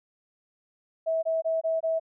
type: tone bursts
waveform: sine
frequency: 649 Hz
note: E5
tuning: 27 cents flat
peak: -23 dBFS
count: 5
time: 1.06-1.998 s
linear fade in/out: 20 ms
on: 170 ms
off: 22 ms
effects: none